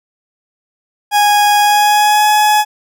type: tone with pitch glide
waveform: 40% pulse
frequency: 827 to 844.9 Hz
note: G#5 to G#5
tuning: -8 to +30 cents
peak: -7 dBFS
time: 1.11-2.65 s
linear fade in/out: 50 ms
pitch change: +38 cents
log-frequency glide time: 1.6-2.27 s
effects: none